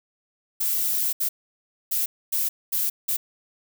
violet noise bursts at uneven times, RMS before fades -24 dBFS, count 6, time 0.6-1.13 / 1.2-1.29 / 1.91-2.06 / 2.32-2.49 / 2.72-2.9 / 3.08-3.17 s, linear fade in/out 10 ms, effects none

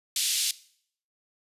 pink band-pass noise, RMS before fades -27 dBFS, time 0.16-0.51 s, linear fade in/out 2 ms, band 3100 to 12000 Hz, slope 24 dB/octave, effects noise-tail reverb RT60 0.6 s tail -19 dB re dry + resampled to 32000 Hz

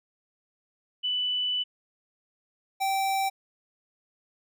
sine / square tone pair in turn, 2983 / 777 Hz, F#7 / G5, +13 / -16 cents, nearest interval octave + major seventh, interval 2329 cents, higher first, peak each -25 dBFS, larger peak neither, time 1.03-1.64 / 2.8-3.3 s, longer first, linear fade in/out 20 ms, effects none

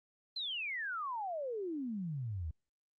sine exponential sweep, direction down, 4186 to 73.7 Hz, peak -36 dBFS, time 0.36-2.51 s, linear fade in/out 5 ms, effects Opus 24 kbps

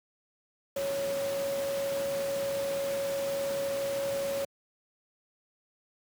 sine tone in noise, 554.4 Hz, C#5, in tune, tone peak -29 dBFS, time 0.76-4.45 s, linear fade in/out 5 ms, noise pink, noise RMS -39 dBFS, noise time 0.76-4.45 s, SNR +7 dB, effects high-pass 150 Hz 12 dB/octave

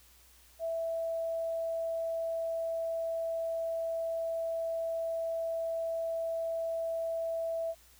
sine tone, 659.3 Hz, E5, in tune, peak -31 dBFS, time 0.59-7.75 s, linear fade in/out 50 ms, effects added 60 Hz sine -63 dBFS peak until 7.99 s + white hiss -61 dBFS RMS until 7.99 s

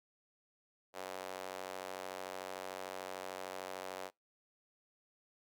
square tone with high-pass filter, 46.7 Hz, F#1, 17 cents sharp, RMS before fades -45 dBFS, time 0.93-4.11 s, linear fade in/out 50 ms, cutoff 580 Hz, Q 1.6, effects noise-tail reverb RT60 0.2 s tail -26 dB re dry

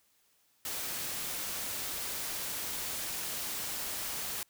white noise, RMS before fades -37 dBFS, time 0.65-4.43 s, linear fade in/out 2 ms, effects white hiss -70 dBFS RMS until 4.49 s

